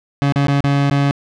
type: tone with dropouts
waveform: 30% pulse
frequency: 141 Hz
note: C#3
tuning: 30 cents sharp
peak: -10 dBFS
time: 0.22-1.11 s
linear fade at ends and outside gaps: 0 ms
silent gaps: 0.323-0.359 / 0.469-0.483 / 0.605-0.641 / 0.898-0.911 s
effects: low-pass 4000 Hz 12 dB/octave